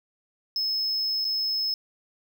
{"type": "tone with dropouts", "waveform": "triangle", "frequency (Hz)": 5190, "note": "E8", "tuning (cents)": -28, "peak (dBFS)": -23, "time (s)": [0.56, 1.74], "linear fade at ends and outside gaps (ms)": 1, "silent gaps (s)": [1.245, 1.25], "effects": []}